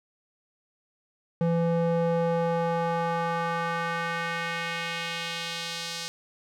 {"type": "tone with band-pass filter sweep", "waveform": "square", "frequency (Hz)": 168.1, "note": "E3", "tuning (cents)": 34, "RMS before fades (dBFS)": -28, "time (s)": [1.41, 6.08], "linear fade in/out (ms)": 0, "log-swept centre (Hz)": [340, 4900], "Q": 1.4, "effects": []}